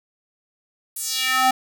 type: tone with high-pass filter sweep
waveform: square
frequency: 259.1 Hz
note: C4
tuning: 17 cents flat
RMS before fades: -21 dBFS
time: 0.96-1.51 s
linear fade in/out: 5 ms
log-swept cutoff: 11000 to 630 Hz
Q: 2
effects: none